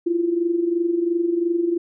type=tone with amplitude modulation; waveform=sine; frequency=342.3 Hz; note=F4; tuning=35 cents flat; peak=-15 dBFS; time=0.06-1.78 s; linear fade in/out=10 ms; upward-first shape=sine; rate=22.9 Hz; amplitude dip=65%; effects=none